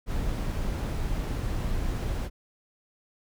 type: noise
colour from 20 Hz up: brown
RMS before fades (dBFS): -29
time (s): 0.06-2.3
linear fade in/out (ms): 50
effects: none